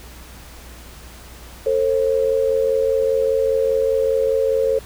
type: tone pair together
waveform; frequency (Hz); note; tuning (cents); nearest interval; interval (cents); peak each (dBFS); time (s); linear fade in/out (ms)
sine; 449 / 534; A4 / C5; +35 / +35; minor third; 300; -18; 1.66-4.79; 5
effects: added 60 Hz sine -40 dBFS peak until 4.85 s + pink hiss -42 dBFS RMS until 4.85 s